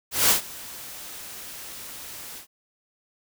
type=noise with ADSR envelope; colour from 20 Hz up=white; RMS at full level=-17 dBFS; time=0.11-2.47 s; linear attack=180 ms; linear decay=120 ms; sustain=-22 dB; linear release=100 ms; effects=none